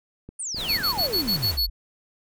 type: clicks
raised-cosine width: 3 ms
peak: -26 dBFS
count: 11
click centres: 0.29 / 0.546 / 0.584 / 0.704 / 0.766 / 0.805 / 0.976 / 1.009 / 1.169 / 1.36 / 1.45 s
type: exponential sweep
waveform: sine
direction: down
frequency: 9500 to 39.12 Hz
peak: -28 dBFS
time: 0.39-1.7 s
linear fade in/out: 10 ms
type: noise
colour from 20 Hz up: pink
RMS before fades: -35 dBFS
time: 0.55-1.59 s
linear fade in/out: 50 ms
type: tone bursts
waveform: square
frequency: 4404 Hz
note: C#8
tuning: 12 cents flat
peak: -21 dBFS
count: 7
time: 0.68-1.668 s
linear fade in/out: 20 ms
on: 100 ms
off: 48 ms
effects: none